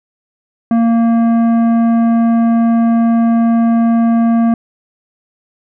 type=tone with tanh clipping; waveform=sine; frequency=230.6 Hz; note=A#3; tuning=19 cents flat; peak=-10 dBFS; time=0.71-4.54 s; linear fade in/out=2 ms; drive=11 dB; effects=none